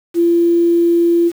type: tone with quantisation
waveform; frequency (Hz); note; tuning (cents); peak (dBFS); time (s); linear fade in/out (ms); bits
sine; 340.9; F4; -42; -9; 0.14-1.32; 50; 6
effects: none